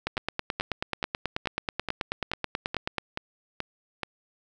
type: two click trains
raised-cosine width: 0.3 ms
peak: -11 / -14 dBFS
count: 28 / 10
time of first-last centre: 0.07-2.983 / 0.17-4.033 s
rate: 9.27 / 2.33 Hz
effects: none